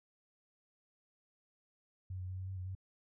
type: tone with pitch steps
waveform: sine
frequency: 93 / 91.6 / 93 / 93.6 / 95.3 / 91.4 / 94.4 Hz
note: F#2 / F#2 / F#2 / F#2 / G2 / F#2 / F#2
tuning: +9 / -17 / +9 / +20 / -48 / -21 / +35 cents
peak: -39 dBFS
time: 2.1-2.751 s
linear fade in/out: 5 ms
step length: 93 ms
effects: none